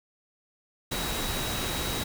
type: tone in noise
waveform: sine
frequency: 3848 Hz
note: B7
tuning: 46 cents flat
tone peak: -37 dBFS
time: 0.91-2.04 s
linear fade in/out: 10 ms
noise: pink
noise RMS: -31 dBFS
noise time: 0.91-2.04 s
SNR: -9 dB
effects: none